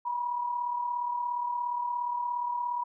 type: tone pair together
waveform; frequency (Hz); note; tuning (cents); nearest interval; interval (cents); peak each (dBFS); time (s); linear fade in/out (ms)
sine; 965.9 / 1003; B5 / B5; -39 / +26; minor second; 65; -29 / -38; 0.05-2.84; 10
effects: none